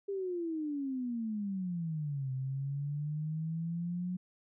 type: exponential two-way sweep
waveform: sine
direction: down then up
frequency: 403.7 to 130 to 182.9 Hz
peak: -33 dBFS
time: 0.08-4.17 s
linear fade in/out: 10 ms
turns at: 2.32 s
effects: none